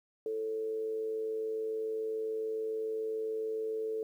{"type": "tone with amplitude modulation", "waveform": "sine", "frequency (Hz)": 440, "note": "A4", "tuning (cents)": 0, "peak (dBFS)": -30, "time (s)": [0.26, 4.03], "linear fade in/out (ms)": 2, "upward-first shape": "sine", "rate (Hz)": 107, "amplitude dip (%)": 45, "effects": ["11-bit"]}